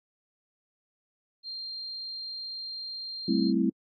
sine tone, 4186 Hz, C8, in tune, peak -35 dBFS, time 1.43-3.53 s, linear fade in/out 50 ms
sine chord, A minor seventh, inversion third, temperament equal with one note detuned, 192.63 / 220 / 261.6 / 329.6 Hz, G3 / A3 / C4 / E4, -30 / 0 / 0 / 0 cents, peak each -28 dBFS, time 3.28-3.7 s, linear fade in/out 5 ms
effects AAC 32 kbps

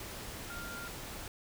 sine tone in noise, 1396.9 Hz, F6, in tune, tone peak -43 dBFS, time 0.5-0.88 s, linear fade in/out 2 ms, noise pink, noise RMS -44 dBFS, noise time 0-1.28 s, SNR -2 dB, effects none

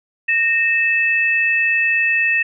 sine tone pair together, 1848.1 / 2620 Hz, A#6 / E7, -15 / -11 cents, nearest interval tritone, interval 604 cents, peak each -17 / -16 dBFS, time 0.28-2.43 s, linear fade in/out 10 ms, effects none

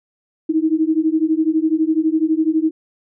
sine beating tone pair, 311.1 / 323.1 Hz, D#4 / E4, 0 / -35 cents, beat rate 12 Hz, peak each -17 dBFS, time 0.49-2.71 s, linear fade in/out 10 ms, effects none

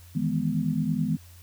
sine chord, E major seventh, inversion third, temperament equal, 155.56 / 164.81 / 207.7 / 246.9 Hz, D#3 / E3 / G#3 / B3, 0 / 0 / 0 / 0 cents, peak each -29 dBFS, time 0.15-1.17 s, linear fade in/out 10 ms, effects added 87 Hz sine -47 dBFS peak until 1.42 s + white hiss -55 dBFS RMS until 1.42 s

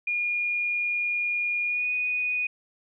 sine tone with pitch glide, 2430 to 2477 Hz, D#7 to D#7, -42 to -8 cents, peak -24 dBFS, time 0.07-2.47 s, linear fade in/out 5 ms, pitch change +34 cents, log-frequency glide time 1.66-1.89 s, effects none

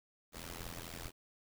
pink noise with amplitude modulation, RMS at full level -42 dBFS, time 0.32-1.12 s, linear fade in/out 50 ms, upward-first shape sine, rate 84.4 Hz, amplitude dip 100%, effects none

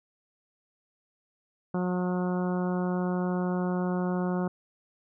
harmonic tone, 180.7 Hz, F#3, 41 cents flat, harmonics 1 / 2 / 3 / 4 / 5 / 6 / 7 / 8, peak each -27 / -33 / -37 / -39 / -41 / -43 / -44 / -45 dBFS, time 1.74-4.48 s, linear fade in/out 5 ms, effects none

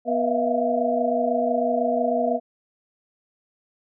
sine tone cluster, 245.3 / 483.5 / 642 / 672 / 698 Hz, B3 / B4 / E5 / E5 / F5, -12 / -37 / -46 / +33 / -1 cents, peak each -26 dBFS, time 0.05-2.4 s, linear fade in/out 50 ms, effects none

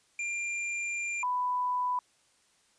square / sine tone pair in turn, 2388 / 993.6 Hz, D7 / B5, +28 / +10 cents, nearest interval octave + minor third, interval 1518 cents, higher first, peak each -32 / -27 dBFS, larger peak second, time 0.19-1.23 / 1.23-1.99 s, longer first, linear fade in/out 2 ms, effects white hiss -67 dBFS RMS until 2.78 s + resampled to 22050 Hz

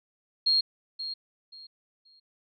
sine tone with echo, 4250 Hz, C8, 26 cents sharp, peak -20 dBFS, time 0.46-0.61 s, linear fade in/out 10 ms, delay 530 ms, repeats 3, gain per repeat -12 dB, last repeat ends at 2.2 s, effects none

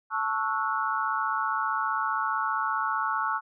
sine chord, F# minor seventh, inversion first, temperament equal with one note detuned, 880 / 1108.7 / 1318.5 / 1453.7 Hz, A5 / C#6 / E6 / F#6, 0 / 0 / 0 / -31 cents, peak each -31 / -30 / -30 / -32 dBFS, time 0.1-3.41 s, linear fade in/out 50 ms, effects none

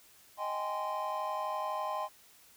triangle chord, Ab major seventh, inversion second, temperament just, 623 / 778.7 / 830.6 / 1038.3 Hz, Eb5 / G5 / Ab5 / C6, +2 / -12 / 0 / -14 cents, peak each -37 / -39 / -38 / -34 dBFS, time 0.37-2.09 s, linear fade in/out 50 ms, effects white hiss -60 dBFS RMS until 2.56 s

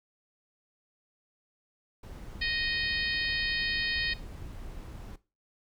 brown noise, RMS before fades -42 dBFS, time 2.03-5.16 s, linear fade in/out 5 ms
harmonic tone, 622.3 Hz, D#5, in tune, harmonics 3 / 4 / 5 / 6 / 7 / 8, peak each -32 / -35 / -38 / -38 / -35 / -40 dBFS, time 2.41-4.14 s, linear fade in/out 10 ms
effects noise-tail reverb RT60 0.3 s tail -18 dB re dry

